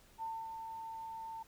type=tone with ADSR envelope; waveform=sine; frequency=898 Hz; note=A5; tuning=35 cents sharp; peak=-37 dBFS; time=0.18-1.43 s; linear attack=44 ms; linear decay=260 ms; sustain=-5 dB; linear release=7 ms; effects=pink hiss -64 dBFS RMS until 1.47 s